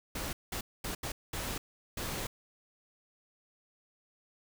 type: noise bursts at uneven times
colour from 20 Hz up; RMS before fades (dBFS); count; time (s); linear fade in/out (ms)
pink; -37; 6; 0.15-0.33 / 0.52-0.61 / 0.84-0.95 / 1.03-1.12 / 1.33-1.58 / 1.97-2.27; 5
effects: none